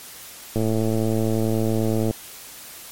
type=click train; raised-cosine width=2 ms; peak=-10 dBFS; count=173; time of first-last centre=0.56-2.11 s; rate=111 Hz; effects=white hiss -40 dBFS RMS until 2.91 s + MP3 64 kbps